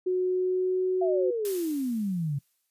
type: tone with pitch glide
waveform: sine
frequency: 367 to 370.8 Hz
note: F#4 to F#4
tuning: -14 to +4 cents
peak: -23 dBFS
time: 0.06-1.31 s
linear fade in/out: 10 ms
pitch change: +18 cents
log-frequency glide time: 0.27-0.84 s
type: exponential sweep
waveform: sine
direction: down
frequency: 698.5 to 135.6 Hz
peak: -26 dBFS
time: 1.01-2.39 s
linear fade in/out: 10 ms
type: noise with exponential decay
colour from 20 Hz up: blue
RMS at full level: -35 dBFS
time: 1.45-2.7 s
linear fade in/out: 0 ms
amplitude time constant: 270 ms
effects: noise-tail reverb RT60 0.1 s tail -26 dB re dry + resampled to 32000 Hz